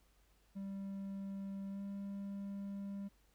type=tone with pitch glide; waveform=triangle; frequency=196 to 198.74 Hz; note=G3 to G3; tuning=0 to +24 cents; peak=-39 dBFS; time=0.55-3.09 s; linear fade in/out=20 ms; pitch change=+24 cents; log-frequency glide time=1.7-1.81 s; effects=added 50 Hz sine -70 dBFS peak until 3.34 s + pink hiss -74 dBFS RMS until 3.34 s